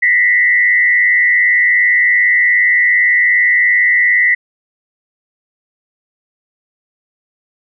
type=tone with frequency modulation; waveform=sine; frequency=1975.5 Hz; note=B6; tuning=in tune; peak=-8 dBFS; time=0.02-4.35 s; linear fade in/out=10 ms; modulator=97.4 Hz; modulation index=0.87; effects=none